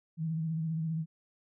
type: tone with vibrato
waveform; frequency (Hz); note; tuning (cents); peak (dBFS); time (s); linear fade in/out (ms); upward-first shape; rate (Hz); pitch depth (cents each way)
sine; 160.9; E3; -42; -30; 0.17-1.06; 50; sine; 15; 45
effects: none